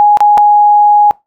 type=tone with dropouts; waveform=sine; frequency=830.6 Hz; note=G#5; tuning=in tune; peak=-3 dBFS; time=0-1.11 s; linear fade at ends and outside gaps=0 ms; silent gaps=0.172-0.205 / 0.375-0.379 s; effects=noise-tail reverb RT60 0.2 s tail -22 dB re dry